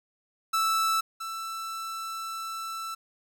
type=tone pair in turn; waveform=45% pulse; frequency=1318.5 / 1328.4 Hz; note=E6 / E6; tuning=0 / +13 cents; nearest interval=unison; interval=13 cents; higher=second; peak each=-23 / -33 dBFS; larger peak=first; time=0.53-1.01 / 1.2-2.95 s; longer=second; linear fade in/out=10 ms; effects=none